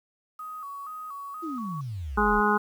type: tone with vibrato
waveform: sine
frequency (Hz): 1186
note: D6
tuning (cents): +17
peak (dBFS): -35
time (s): 0.39-1.81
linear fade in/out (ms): 5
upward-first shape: square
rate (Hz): 2.1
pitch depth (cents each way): 96
type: exponential sweep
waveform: sine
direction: down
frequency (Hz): 350 to 34.65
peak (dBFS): -31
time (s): 1.42-2.41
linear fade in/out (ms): 20
type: harmonic tone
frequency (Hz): 208.8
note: G#3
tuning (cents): +10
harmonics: 1 / 2 / 4 / 5 / 6 / 7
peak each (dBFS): -27 / -27 / -27 / -27 / -27 / -27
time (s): 2.17-2.58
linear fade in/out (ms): 10
effects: 9-bit